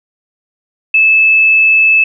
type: tone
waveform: sine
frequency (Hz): 2615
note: E7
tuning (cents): -15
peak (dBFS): -5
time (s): 0.94-2.04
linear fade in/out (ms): 5
effects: none